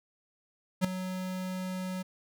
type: tone with ADSR envelope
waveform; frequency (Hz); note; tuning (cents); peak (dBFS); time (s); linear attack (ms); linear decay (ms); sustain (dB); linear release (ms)
square; 185.3; F#3; +3; -21; 0.81-2.03; 35; 4; -13; 15
effects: none